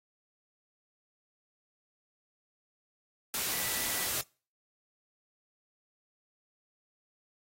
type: tone in noise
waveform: sine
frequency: 1969 Hz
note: B6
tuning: 6 cents flat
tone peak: -44 dBFS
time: 3.52-4.06 s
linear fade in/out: 0 ms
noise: white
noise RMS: -33 dBFS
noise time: 3.34-4.21 s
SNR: -14 dB
effects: noise-tail reverb RT60 0.4 s tail -26 dB re dry + AAC 48 kbps